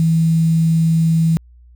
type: tone with quantisation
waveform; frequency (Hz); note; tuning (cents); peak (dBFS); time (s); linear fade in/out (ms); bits
sine; 162.9; E3; -20; -11; 0-1.37; 0; 6
effects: added 60 Hz sine -42 dBFS peak until 1.75 s